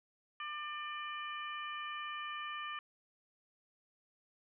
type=harmonic tone; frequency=597 Hz; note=D5; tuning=28 cents sharp; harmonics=2 / 3 / 4 / 5; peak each=-42 / -46 / -48 / -48 dBFS; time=0.4-2.79 s; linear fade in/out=2 ms; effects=none